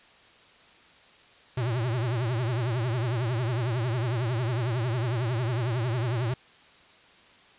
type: tone with vibrato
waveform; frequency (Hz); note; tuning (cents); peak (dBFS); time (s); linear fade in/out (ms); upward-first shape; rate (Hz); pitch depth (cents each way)
square; 120; B2; -49; -26; 1.57-6.34; 5; triangle; 11; 190
effects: white hiss -55 dBFS RMS until 7.58 s + resampled to 8000 Hz